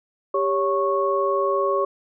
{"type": "tone cluster", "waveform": "sine", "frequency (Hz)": [396.2, 558, 1102], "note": ["G4", "C#5", "C#6"], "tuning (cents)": [18, 11, -11], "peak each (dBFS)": -23, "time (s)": [0.34, 1.85], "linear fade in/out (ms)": 5, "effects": []}